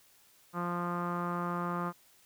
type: tone with low-pass filter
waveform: sawtooth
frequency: 174.61 Hz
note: F3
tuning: in tune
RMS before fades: -34 dBFS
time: 0.53-1.93 s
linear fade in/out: 50 ms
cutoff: 1200 Hz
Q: 5.7
effects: white hiss -63 dBFS RMS until 2.25 s